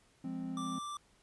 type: chord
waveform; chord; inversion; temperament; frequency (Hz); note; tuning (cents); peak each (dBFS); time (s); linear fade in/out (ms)
triangle; F minor; none; equal; 174.61 / 207.7 / 261.6; F3 / Ab3 / C4; 0 / 0 / 0; -41 / -43 / -37; 0.24-0.79; 5
type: tone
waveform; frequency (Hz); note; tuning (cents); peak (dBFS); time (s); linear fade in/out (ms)
square; 1174.7; D6; 0; -40; 0.57-0.97; 2
effects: pink hiss -68 dBFS RMS until 1.22 s + resampled to 24000 Hz